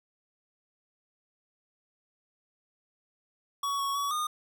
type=tone with pitch steps; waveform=square; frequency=1124 / 1111 / 1131 / 1224 Hz; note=C#6 / C#6 / C#6 / D#6; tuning=+24 / +4 / +34 / -29 cents; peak=-29 dBFS; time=3.63-4.27 s; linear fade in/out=5 ms; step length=160 ms; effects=none